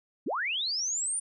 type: linear sweep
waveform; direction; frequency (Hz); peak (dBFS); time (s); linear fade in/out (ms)
sine; up; 161.9 to 9397; -28; 0.26-1.2; 10
effects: none